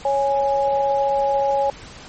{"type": "tone pair together", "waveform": "sine", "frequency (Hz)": [553.6, 829], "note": ["C#5", "G#5"], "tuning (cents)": [-2, -3], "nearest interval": "perfect fifth", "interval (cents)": 699, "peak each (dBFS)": -19, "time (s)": [0.05, 1.7], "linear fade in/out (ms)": 2, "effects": ["pink hiss -40 dBFS RMS until 2.08 s", "MP3 32 kbps"]}